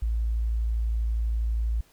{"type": "tone", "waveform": "sine", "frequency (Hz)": 56.2, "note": "A1", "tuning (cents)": 37, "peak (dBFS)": -23, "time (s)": [0.02, 1.81], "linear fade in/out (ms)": 5, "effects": ["pink hiss -60 dBFS RMS until 1.92 s"]}